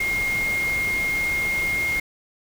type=tone in noise; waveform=sine; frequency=2136 Hz; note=C7; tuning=35 cents sharp; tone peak=-21 dBFS; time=0-2 s; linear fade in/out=5 ms; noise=pink; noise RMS=-33 dBFS; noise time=0-2 s; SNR=+9 dB; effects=none